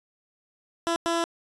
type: tone bursts at uneven times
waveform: 15% pulse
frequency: 336.1 Hz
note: E4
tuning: 34 cents sharp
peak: -17 dBFS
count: 2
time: 0.87-0.96 / 1.06-1.24 s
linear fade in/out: 0 ms
effects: resampled to 22050 Hz